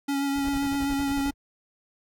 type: tone with vibrato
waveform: square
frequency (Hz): 278.8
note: C#4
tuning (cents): +10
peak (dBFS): -25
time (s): 0.08-1.31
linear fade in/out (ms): 10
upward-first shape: triangle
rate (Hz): 7.7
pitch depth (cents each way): 21
type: noise with tremolo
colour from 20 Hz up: brown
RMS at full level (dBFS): -35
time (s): 0.35-1.34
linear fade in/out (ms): 50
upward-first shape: square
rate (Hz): 11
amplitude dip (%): 80
effects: none